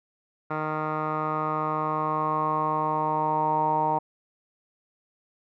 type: tone with low-pass filter sweep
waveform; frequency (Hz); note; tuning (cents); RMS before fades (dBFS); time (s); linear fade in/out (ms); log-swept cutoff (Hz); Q
10% pulse; 154.7; D#3; -10; -26; 0.5-3.99; 10; 1400 to 890; 8.2
effects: none